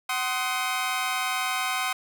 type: chord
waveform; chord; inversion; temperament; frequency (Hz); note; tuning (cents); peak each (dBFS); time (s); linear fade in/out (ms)
20% pulse; C diminished; second; just; 753.5 / 1046.5 / 1255.8; Gb5 / C6 / Eb6; +31 / 0 / +16; -25; 0.09-1.93; 5
effects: none